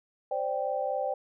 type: chord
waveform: sine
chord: C suspended second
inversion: none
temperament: equal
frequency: 523.3 / 587.3 / 784 Hz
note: C5 / D5 / G5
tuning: 0 / 0 / 0 cents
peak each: -32 dBFS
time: 0.31-1.14 s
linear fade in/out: 5 ms
effects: none